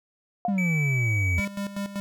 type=tone with exponential decay; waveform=sine; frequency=710 Hz; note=F5; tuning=28 cents sharp; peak=-20 dBFS; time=0.45-0.61 s; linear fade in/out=1 ms; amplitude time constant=34 ms
type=exponential sweep; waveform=triangle; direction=down; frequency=206.9 to 82.6 Hz; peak=-20 dBFS; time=0.48-1.4 s; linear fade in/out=5 ms
type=tone with pitch glide; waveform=triangle; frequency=2300 to 2275 Hz; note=D7 to C#7; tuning=-37 to +44 cents; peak=-25 dBFS; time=0.58-1.45 s; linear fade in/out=2 ms; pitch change=-19 cents; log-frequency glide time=0.91-1.1 s
type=tone with tremolo; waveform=square; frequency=200 Hz; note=G3; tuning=35 cents sharp; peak=-28 dBFS; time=1.38-2 s; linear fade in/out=0 ms; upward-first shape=square; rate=5.2 Hz; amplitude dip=70%
effects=none